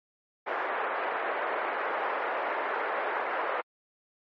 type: band-pass noise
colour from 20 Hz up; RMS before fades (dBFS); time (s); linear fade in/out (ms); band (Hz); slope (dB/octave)
pink; -31; 0.46-3.62; 20; 470 to 1900; 24
effects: MP3 32 kbps